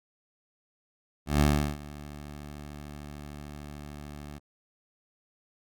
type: tone with ADSR envelope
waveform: 15% pulse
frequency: 73.42 Hz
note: D2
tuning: in tune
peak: -13 dBFS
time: 1.26-4.39 s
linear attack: 150 ms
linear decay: 360 ms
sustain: -21 dB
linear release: 15 ms
effects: Opus 48 kbps